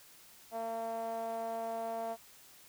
sawtooth tone with band-pass filter, 227.2 Hz, A#3, 44 cents flat, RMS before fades -38 dBFS, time 0.51-2.17 s, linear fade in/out 50 ms, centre 720 Hz, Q 4.8, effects white hiss -58 dBFS RMS until 2.68 s

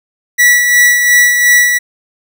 45% pulse tone with tremolo, 1947 Hz, B6, 25 cents flat, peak -4 dBFS, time 0.38-1.79 s, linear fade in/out 20 ms, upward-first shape sine, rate 2.8 Hz, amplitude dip 45%, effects none

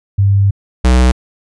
sine / square tone pair in turn, 99.2 / 62.69 Hz, G2 / B1, +21 / +27 cents, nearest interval minor sixth, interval 794 cents, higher first, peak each -7 dBFS, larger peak neither, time 0.18-0.51 / 0.84-1.12 s, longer first, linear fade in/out 10 ms, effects resampled to 22050 Hz

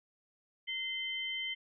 sine tone pair together, 2067 / 3097 Hz, C7 / G7, -22 / -22 cents, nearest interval perfect fifth, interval 700 cents, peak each -38 / -37 dBFS, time 0.67-1.55 s, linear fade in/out 20 ms, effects none

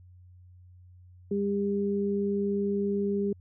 sine tone pair together, 200.8 / 401.7 Hz, G3 / G4, +42 / +42 cents, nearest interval octave, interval 1200 cents, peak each -28 dBFS, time 1.31-3.33 s, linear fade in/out 5 ms, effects added 90 Hz sine -50 dBFS peak until 3.4 s

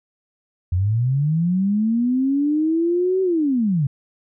sine linear two-way sweep, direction up then down, 85.2 to 382.2 to 129.7 Hz, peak -16 dBFS, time 0.72-3.87 s, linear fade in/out 5 ms, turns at 3.22 s, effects none

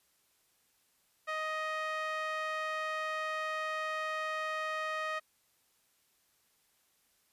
sawtooth tone with band-pass filter, 625 Hz, D#5, 8 cents sharp, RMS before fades -36 dBFS, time 1.27-5.2 s, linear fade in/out 20 ms, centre 1600 Hz, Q 1.6, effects white hiss -72 dBFS RMS until 7.32 s + resampled to 32000 Hz

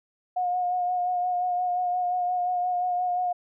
sine tone with vibrato, 720 Hz, F#5, 47 cents flat, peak -23 dBFS, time 0.36-3.33 s, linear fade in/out 10 ms, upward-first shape sine, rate 5.7 Hz, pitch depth 23 cents each way, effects none

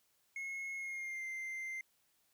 triangle tone with pitch glide, 2171 to 2087 Hz, C#7 to C7, -37 to -5 cents, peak -38 dBFS, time 0.36-1.81 s, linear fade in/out 2 ms, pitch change -68 cents, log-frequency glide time 0.76-1.26 s, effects white hiss -75 dBFS RMS until 2.33 s

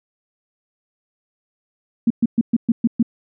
sine tone bursts, 231.4 Hz, A#3, 13 cents flat, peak -11 dBFS, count 7, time 2.07-3.028 s, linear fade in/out 5 ms, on 34 ms, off 120 ms, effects none

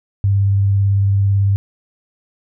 sine tone with vibrato, 99.1 Hz, G2, 19 cents sharp, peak -11 dBFS, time 0.24-1.56 s, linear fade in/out 0 ms, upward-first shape square, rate 18 Hz, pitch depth 13 cents each way, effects none

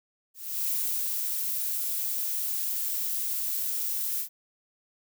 violet noise with ADSR envelope, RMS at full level -28 dBFS, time 0.34-4.29 s, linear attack 330 ms, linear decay 450 ms, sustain -2 dB, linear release 90 ms, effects none

